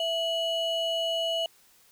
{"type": "ring-modulated tone", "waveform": "triangle", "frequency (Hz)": 1800, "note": "A6", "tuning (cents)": 39, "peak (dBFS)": -21, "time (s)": [0, 1.46], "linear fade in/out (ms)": 2, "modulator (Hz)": 1140, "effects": ["white hiss -60 dBFS RMS until 1.91 s"]}